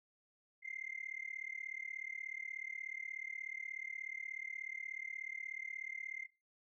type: tone with amplitude modulation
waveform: sine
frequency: 2093 Hz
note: C7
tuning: in tune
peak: -37 dBFS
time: 0.62-6.28 s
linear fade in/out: 50 ms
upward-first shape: sine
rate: 36.6 Hz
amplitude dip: 100%
effects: noise-tail reverb RT60 0.3 s tail -21 dB re dry + tanh soft clip ceiling -34 dBFS